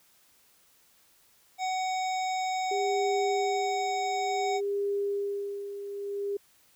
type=harmonic tone; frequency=748 Hz; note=F#5; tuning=19 cents sharp; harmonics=1 / 3 / 5 / 7 / 9 / 10; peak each=-28 / -38 / -42 / -45 / -47 / -48 dBFS; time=1.58-4.61 s; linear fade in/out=50 ms
type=tone with tremolo; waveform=sine; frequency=402.5 Hz; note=G4; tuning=46 cents sharp; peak=-26 dBFS; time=2.71-6.37 s; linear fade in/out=5 ms; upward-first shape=sine; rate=0.57 Hz; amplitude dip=65%
effects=white hiss -63 dBFS RMS until 6.75 s